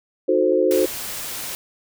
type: chord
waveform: sine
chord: D# diminished seventh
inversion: none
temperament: equal with one note detuned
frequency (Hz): 311.1 / 365.5 / 440 / 523.3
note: D#4 / F#4 / A4 / C5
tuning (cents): 0 / -21 / 0 / 0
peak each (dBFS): -23 / -19 / -22 / -19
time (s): 0.28-0.86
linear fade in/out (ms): 10
type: noise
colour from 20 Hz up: white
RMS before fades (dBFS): -30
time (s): 0.71-1.55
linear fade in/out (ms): 0
effects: none